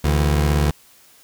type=tone pair together; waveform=25% pulse; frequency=73.42 / 163.59 Hz; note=D2 / E3; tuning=0 / -13 cents; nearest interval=octave + major second; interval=1387 cents; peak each=-12 / -22 dBFS; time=0.04-0.71 s; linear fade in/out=5 ms; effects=white hiss -51 dBFS RMS until 1.23 s